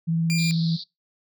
sine tone with vibrato, 164.81 Hz, E3, in tune, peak -20 dBFS, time 0.07-0.77 s, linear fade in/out 20 ms, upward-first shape sine, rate 18 Hz, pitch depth 20 cents each way
20% pulse tone, 2392 Hz, D7, 31 cents sharp, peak -21 dBFS, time 0.3-0.51 s, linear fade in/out 0 ms
white band-pass noise, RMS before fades -36 dBFS, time 0.38-0.84 s, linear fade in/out 10 ms, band 3700 to 4800 Hz, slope 96 dB/octave
effects noise-tail reverb RT60 0.2 s tail -23 dB re dry

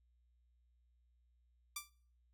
5% pulse tone with exponential decay, 1174.7 Hz, D6, in tune, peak -26 dBFS, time 1.76-1.9 s, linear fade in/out 5 ms, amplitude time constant 30 ms, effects noise-tail reverb RT60 0.5 s tail -21 dB re dry + added 60 Hz sine -70 dBFS peak until 2.33 s

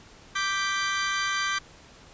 sawtooth chord, G major, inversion second, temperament equal, 1174.7 / 1568 / 1975.5 Hz, D6 / G6 / B6, 0 / 0 / 0 cents, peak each -25 / -25 / -29 dBFS, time 0.35-1.59 s, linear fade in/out 10 ms, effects pink hiss -51 dBFS RMS until 2.13 s + resampled to 16000 Hz

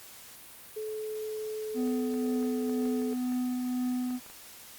sine tone, 432 Hz, A4, 32 cents flat, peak -33 dBFS, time 0.76-3.14 s, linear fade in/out 10 ms
triangle tone with tremolo, 250.3 Hz, B3, 23 cents sharp, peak -25 dBFS, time 1.74-4.2 s, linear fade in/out 50 ms, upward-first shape triangle, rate 2 Hz, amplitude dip 30%
clicks, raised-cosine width 0.5 ms, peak -34 dBFS, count 11, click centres 1.876 / 2.141 / 2.429 / 2.696 / 2.856 / 3.019 / 3.13 / 3.322 / 4.107 / 4.263 / 4.3 s
effects white hiss -49 dBFS RMS until 4.78 s + Opus 48 kbps

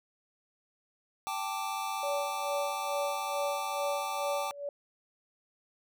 square chord, G suspended second, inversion none, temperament equal, 784 / 880 / 1174.7 Hz, G5 / A5 / D6, 0 / 0 / 0 cents, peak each -38 dBFS, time 1.27-4.51 s, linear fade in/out 0 ms
sine tone with tremolo, 572 Hz, D5, 46 cents flat, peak -30 dBFS, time 2.03-4.69 s, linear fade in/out 2 ms, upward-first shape sine, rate 2.3 Hz, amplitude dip 85%
effects none

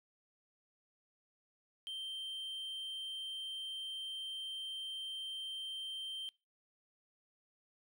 triangle tone, 3136 Hz, G7, in tune, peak -39 dBFS, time 1.87-6.29 s, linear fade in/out 0 ms, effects noise-tail reverb RT60 0.3 s tail -24 dB re dry

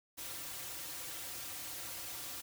white noise with comb filter, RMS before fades -44 dBFS, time 0.17-2.42 s, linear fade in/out 20 ms, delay 4.7 ms, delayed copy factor -1, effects none

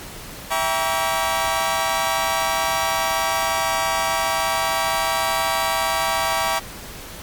sawtooth chord, E diminished seventh, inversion none, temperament just, 659.3 / 791.1 / 949.3 / 1139.2 Hz, E5 / G5 / Bb5 / Db6, 0 / +16 / +31 / +47 cents, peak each -21 dBFS, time 0.5-6.6 s, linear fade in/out 20 ms, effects pink hiss -36 dBFS RMS until 7.22 s + MP3 96 kbps

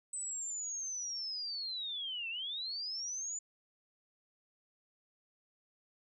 sine linear two-way sweep, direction down then up, 8130 to 2622 to 7070 Hz, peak -37 dBFS, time 0.13-3.39 s, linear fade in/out 5 ms, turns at 2.29 s, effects none

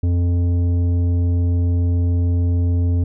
triangle tone with tanh clipping, 87.31 Hz, F2, in tune, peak -16 dBFS, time 0.03-3.04 s, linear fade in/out 5 ms, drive 14 dB, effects none

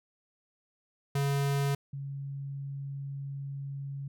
square / sine tone pair in turn, 140.2 / 138.83 Hz, C#3 / C#3, +20 / +3 cents, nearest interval unison, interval 17 cents, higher first, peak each -27 / -35 dBFS, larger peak first, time 1.15-1.75 / 1.93-4.08 s, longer second, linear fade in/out 5 ms, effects none

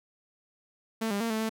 sawtooth tone with pitch steps, 223.5 / 201.3 / 229.4 / 219.3 / 221.6 Hz, A3 / G3 / A#3 / A3 / A3, +27 / +46 / -28 / -6 / +13 cents, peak -24 dBFS, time 1.01-1.495 s, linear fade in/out 10 ms, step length 97 ms, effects none

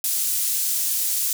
pink high-pass noise, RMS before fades -23 dBFS, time 0.04-1.33 s, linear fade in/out 2 ms, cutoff 8000 Hz, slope 12 dB/octave, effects none

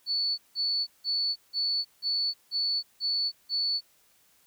sine tone bursts, 4453 Hz, C#8, 7 cents sharp, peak -25 dBFS, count 8, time 0.06-3.81 s, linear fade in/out 50 ms, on 320 ms, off 170 ms, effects white hiss -64 dBFS RMS until 4.46 s

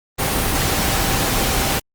sine tone in noise, 784 Hz, G5, in tune, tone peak -30 dBFS, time 0.18-1.8 s, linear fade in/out 20 ms, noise pink, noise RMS -19 dBFS, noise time 0.18-1.8 s, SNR -14 dB, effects Opus 24 kbps

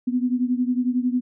sine beating tone pair, 245.8 / 256.8 Hz, B3 / C4, -8 / -32 cents, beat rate 11 Hz, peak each -21 / -24 dBFS, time 0.07-1.21 s, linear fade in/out 10 ms, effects none

